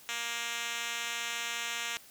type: tone with band-pass filter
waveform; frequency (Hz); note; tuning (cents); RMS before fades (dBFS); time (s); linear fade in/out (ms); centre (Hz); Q
5% pulse; 234.6; A#3; +11; -36; 0.09-1.97; 0; 4400; 0.89
effects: white hiss -55 dBFS RMS until 2.1 s